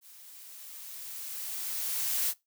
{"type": "noise with level ramp", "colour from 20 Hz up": "blue", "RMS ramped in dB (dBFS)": [-53, -28], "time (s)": [0.01, 2.34], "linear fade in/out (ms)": 50, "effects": ["noise-tail reverb RT60 0.2 s tail -21 dB re dry"]}